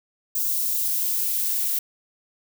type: noise with high-pass filter sweep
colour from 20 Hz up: violet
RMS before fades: -24 dBFS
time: 0.35-1.79 s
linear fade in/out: 5 ms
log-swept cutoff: 4900 to 1200 Hz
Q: 0.81
effects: none